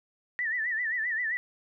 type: tone with vibrato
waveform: sine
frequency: 1864.7 Hz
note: A#6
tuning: in tune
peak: -27 dBFS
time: 0.39-1.37 s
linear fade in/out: 0 ms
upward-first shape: sine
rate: 7.6 Hz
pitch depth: 120 cents each way
effects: none